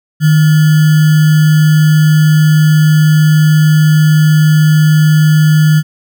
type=tone with sample-and-hold; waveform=sine; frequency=154.4 Hz; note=D#3; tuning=13 cents flat; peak=-4 dBFS; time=0.2-5.83 s; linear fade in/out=50 ms; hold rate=1575 Hz; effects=none